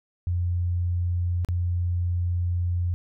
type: tone with dropouts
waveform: sine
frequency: 88 Hz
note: F2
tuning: 14 cents sharp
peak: -22 dBFS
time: 0.27-2.94 s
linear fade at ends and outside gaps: 0 ms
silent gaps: 1.448-1.487 s
effects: none